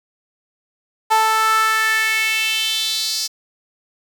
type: tone with high-pass filter sweep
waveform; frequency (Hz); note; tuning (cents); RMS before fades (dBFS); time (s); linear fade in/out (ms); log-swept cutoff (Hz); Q
sawtooth; 440; A4; 0; -18; 1.1-3.28; 20; 910 to 5100; 4
effects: 7-bit